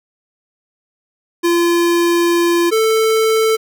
square tone pair in turn, 343.1 / 442.4 Hz, F4 / A4, -31 / +9 cents, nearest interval major third, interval 440 cents, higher second, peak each -12 dBFS, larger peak neither, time 1.43-2.71 / 2.71-3.57 s, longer first, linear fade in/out 20 ms, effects none

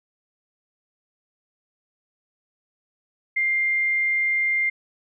sine tone, 2100 Hz, C7, 6 cents sharp, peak -19 dBFS, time 3.36-4.7 s, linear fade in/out 10 ms, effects none

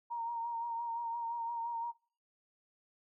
sine tone with vibrato, 932.3 Hz, A#5, in tune, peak -35 dBFS, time 0.1-1.92 s, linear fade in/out 20 ms, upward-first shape sine, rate 5.8 Hz, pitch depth 31 cents each way, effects noise-tail reverb RT60 0.4 s tail -23 dB re dry

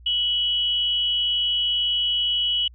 sine tone pair together, 2955 / 3263 Hz, F#7 / G#7, -3 / -31 cents, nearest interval major second, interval 172 cents, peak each -20 / -29 dBFS, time 0.06-2.68 s, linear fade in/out 5 ms, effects added 60 Hz sine -44 dBFS peak until 2.74 s

